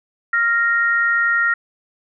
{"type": "tone pair together", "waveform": "sine", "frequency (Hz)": [1394.4, 1864.7], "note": ["F6", "A#6"], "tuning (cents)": [-3, 0], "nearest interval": "perfect fourth", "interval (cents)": 503, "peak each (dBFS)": -17, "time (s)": [0.33, 1.54], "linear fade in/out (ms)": 5, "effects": []}